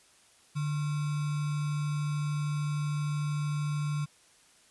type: tone with sample-and-hold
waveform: sine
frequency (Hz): 147.8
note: D3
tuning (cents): +11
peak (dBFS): -28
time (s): 0.55-4.06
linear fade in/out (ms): 20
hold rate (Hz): 1225
effects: white hiss -61 dBFS RMS until 4.7 s + resampled to 24000 Hz